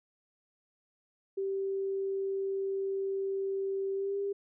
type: tone with pitch glide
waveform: sine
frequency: 389.4 to 399.2 Hz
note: G4 to G4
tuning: -12 to +32 cents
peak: -30 dBFS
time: 1.37-4.33 s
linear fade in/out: 10 ms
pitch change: +44 cents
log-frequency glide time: 3.94-4.18 s
effects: none